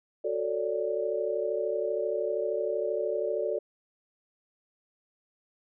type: chord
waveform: sine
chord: D major seventh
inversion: first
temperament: equal with one note detuned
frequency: 370 / 445.1 / 554.4 / 587.3 Hz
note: F#4 / A4 / C#5 / D5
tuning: 0 / +20 / 0 / 0 cents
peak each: -34 / -31 / -36 / -31 dBFS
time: 0.24-3.59 s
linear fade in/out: 10 ms
effects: none